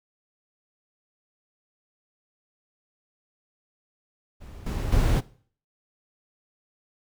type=noise with level steps; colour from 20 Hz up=brown; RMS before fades=-42 / -28 / -21 dBFS; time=4.4-5.21 s; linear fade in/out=20 ms; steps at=4.66 / 4.92 s; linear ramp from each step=5 ms; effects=noise-tail reverb RT60 0.5 s tail -20 dB re dry